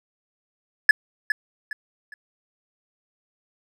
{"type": "tone with echo", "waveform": "triangle", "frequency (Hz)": 1713, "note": "A6", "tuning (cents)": -47, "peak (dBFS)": -6, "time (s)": [0.89, 0.91], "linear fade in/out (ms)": 2, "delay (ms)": 410, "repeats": 3, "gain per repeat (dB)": -10, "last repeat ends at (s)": 2.14, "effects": []}